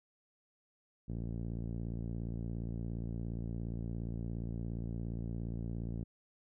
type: tone with low-pass filter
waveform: 5% pulse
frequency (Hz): 57.2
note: A#1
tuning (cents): -32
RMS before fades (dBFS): -39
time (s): 1.08-6.04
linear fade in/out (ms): 10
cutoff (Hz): 170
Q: 0.89
effects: none